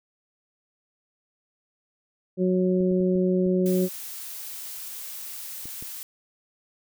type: harmonic tone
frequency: 183.8 Hz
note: F#3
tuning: 11 cents flat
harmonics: 1 / 2 / 3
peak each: -22 / -23 / -30 dBFS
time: 2.37-3.89 s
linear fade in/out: 50 ms
type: clicks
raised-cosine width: 3 ms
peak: -29 dBFS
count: 7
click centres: 2.806 / 2.913 / 3.005 / 3.156 / 3.463 / 5.656 / 5.825 s
type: noise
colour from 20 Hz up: blue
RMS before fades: -37 dBFS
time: 3.66-6.03 s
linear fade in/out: 0 ms
effects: none

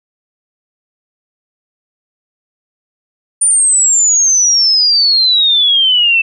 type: exponential sweep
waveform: sine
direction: down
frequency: 9350 to 2637 Hz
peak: -7 dBFS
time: 3.41-6.22 s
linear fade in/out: 10 ms
effects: none

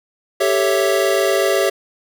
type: chord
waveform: square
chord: A dominant seventh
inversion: third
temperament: equal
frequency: 392 / 440 / 554.4 / 659.3 Hz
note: G4 / A4 / C#5 / E5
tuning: 0 / 0 / 0 / 0 cents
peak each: -19 / -24 / -20 / -21 dBFS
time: 0.4-1.7 s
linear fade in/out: 10 ms
effects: none

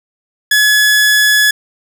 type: tone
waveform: sawtooth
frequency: 1700 Hz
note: G#6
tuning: 40 cents sharp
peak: -4 dBFS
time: 0.51-1.51 s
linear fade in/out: 5 ms
effects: none

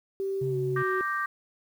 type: tone with pitch glide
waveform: sine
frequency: 389.1 to 374.3 Hz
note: G4 to F#4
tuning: -13 to +20 cents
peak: -27 dBFS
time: 0.2-1.01 s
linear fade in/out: 0 ms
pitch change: -67 cents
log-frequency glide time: 0.49-0.56 s
type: tone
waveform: sine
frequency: 135.4 Hz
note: C#3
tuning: 40 cents flat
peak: -29 dBFS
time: 0.41-0.83 s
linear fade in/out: 10 ms
type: chord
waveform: sine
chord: G minor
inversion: second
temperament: equal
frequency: 1174.7 / 1568 / 1864.7 Hz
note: D6 / G6 / Bb6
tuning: 0 / 0 / 0 cents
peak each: -29 / -31 / -34 dBFS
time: 0.76-1.26 s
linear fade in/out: 5 ms
effects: tanh soft clip ceiling -15 dBFS + 9-bit

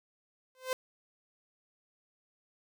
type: tone with exponential growth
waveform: sawtooth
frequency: 516 Hz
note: C5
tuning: 24 cents flat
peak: -23 dBFS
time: 0.55-0.73 s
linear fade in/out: 1 ms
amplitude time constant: 38 ms
effects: none

